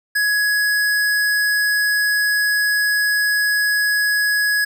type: tone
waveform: square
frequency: 1675 Hz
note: G#6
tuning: 14 cents sharp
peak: -16 dBFS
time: 0.15-4.65 s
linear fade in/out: 10 ms
effects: none